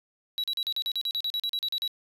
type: tone bursts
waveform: triangle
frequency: 3900 Hz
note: B7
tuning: 23 cents flat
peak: -25 dBFS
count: 16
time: 0.38-1.877 s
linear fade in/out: 0 ms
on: 57 ms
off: 39 ms
effects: resampled to 32000 Hz